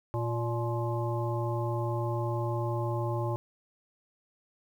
harmonic tone with a mistuned harmonic, 116.9 Hz, A#2, 5 cents sharp, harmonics 1 / 3 / 5 / 7 / 9, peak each -30 / -35 / -37 / -38 / -40 dBFS, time 0.14-3.36 s, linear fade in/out 0 ms, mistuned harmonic 7, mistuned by +69 cents, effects 10-bit

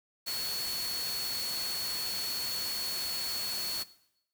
sine tone in noise, 4389 Hz, C#8, 18 cents flat, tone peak -34 dBFS, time 0.26-3.84 s, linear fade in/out 20 ms, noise white, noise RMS -38 dBFS, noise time 0.26-3.84 s, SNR +1 dB, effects noise-tail reverb RT60 0.8 s tail -18 dB re dry

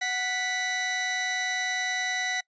sawtooth tone pair together, 740 / 1969.9 Hz, F#5 / B6, 0 / -5 cents, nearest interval octave + perfect fourth, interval 1695 cents, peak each -29 / -24 dBFS, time 0.01-2.41 s, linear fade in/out 10 ms, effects noise-tail reverb RT60 0.1 s tail -24 dB re dry + resampled to 16000 Hz

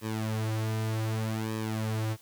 sawtooth tone with flanger, 110 Hz, A2, in tune, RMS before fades -31 dBFS, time 0.01-2.17 s, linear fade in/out 50 ms, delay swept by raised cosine 1.4 to 5.5 ms, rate 0.65 Hz, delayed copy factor -0.85, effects white hiss -57 dBFS RMS until 2.21 s

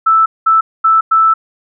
sine tone bursts at uneven times, 1318.5 Hz, E6, in tune, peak -6 dBFS, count 4, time 0.06-0.26 / 0.46-0.61 / 0.84-1.01 / 1.11-1.34 s, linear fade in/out 10 ms, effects none

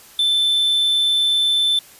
triangle tone, 3532 Hz, A7, 6 cents sharp, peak -13 dBFS, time 0.19-1.79 s, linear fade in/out 2 ms, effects white hiss -45 dBFS RMS until 1.99 s + resampled to 32000 Hz

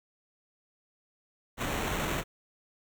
pink noise with sample-and-hold, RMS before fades -32 dBFS, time 1.57-2.24 s, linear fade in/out 50 ms, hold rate 4900 Hz, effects none

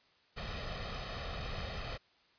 pink noise with comb filter, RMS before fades -40 dBFS, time 0.36-1.98 s, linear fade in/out 20 ms, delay 1.6 ms, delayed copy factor +0.65, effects white hiss -68 dBFS RMS until 2.38 s + resampled to 11025 Hz

